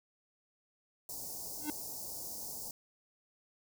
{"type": "band-stop noise", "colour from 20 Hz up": "white", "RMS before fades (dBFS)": -43, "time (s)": [1.09, 2.71], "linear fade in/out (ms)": 2, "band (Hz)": [910, 4800], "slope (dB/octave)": 48}
{"type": "tone with exponential growth", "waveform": "square", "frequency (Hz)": 299.9, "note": "D4", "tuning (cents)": 36, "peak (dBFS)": -32, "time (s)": [1.57, 1.7], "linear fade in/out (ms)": 1, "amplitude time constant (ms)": 27}
{"effects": []}